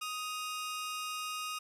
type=tone pair together; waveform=sawtooth; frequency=1249 / 2804 Hz; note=D#6 / F7; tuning=+6 / +6 cents; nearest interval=octave + major second; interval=1400 cents; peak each=-34 / -39 dBFS; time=0.01-1.59 s; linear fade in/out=10 ms; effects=resampled to 32000 Hz + 11-bit